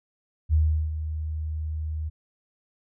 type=tone with ADSR envelope; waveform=sine; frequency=77.8 Hz; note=D#2; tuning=in tune; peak=-16 dBFS; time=0.49-2.1 s; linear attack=45 ms; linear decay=370 ms; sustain=-11 dB; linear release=21 ms; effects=none